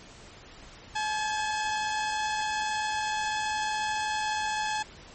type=tone pair together; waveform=sawtooth; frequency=856 / 1616 Hz; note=A5 / G#6; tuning=-48 / -48 cents; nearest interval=major seventh; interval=1100 cents; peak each=-24 / -34 dBFS; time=0.95-4.83 s; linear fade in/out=10 ms; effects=pink hiss -49 dBFS RMS until 5.14 s + MP3 32 kbps